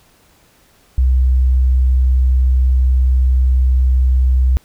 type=tone; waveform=sine; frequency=63.9 Hz; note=C2; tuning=40 cents flat; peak=-9 dBFS; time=0.98-4.57 s; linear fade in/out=0 ms; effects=pink hiss -52 dBFS RMS until 4.64 s